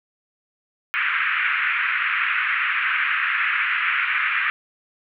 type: band-pass noise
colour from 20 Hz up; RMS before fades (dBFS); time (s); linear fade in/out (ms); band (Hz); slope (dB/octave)
pink; -22; 0.94-4.5; 0; 1300 to 2600; 48
effects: none